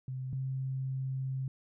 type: tone pair in turn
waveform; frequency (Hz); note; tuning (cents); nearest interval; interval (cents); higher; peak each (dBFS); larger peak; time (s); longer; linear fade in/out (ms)
sine; 130 / 132.43; C3 / C3; -11 / +21; unison; 32; second; -35 / -32; second; 0.08-0.33 / 0.33-1.48; second; 2
effects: none